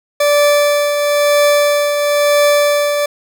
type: tone with tremolo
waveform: 40% pulse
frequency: 583 Hz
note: D5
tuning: 13 cents flat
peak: -7 dBFS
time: 0.2-3.06 s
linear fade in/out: 5 ms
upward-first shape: triangle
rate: 1 Hz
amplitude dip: 50%
effects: none